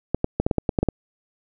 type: clicks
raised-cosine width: 2 ms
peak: -6 dBFS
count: 10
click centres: 0.146 / 0.244 / 0.4 / 0.465 / 0.512 / 0.583 / 0.692 / 0.788 / 0.83 / 0.887 s
effects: none